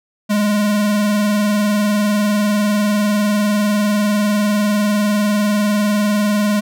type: tone with vibrato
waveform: square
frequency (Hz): 207.7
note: G#3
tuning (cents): 0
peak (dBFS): -14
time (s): 0.29-6.61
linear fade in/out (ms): 20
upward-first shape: triangle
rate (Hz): 20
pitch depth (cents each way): 61
effects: none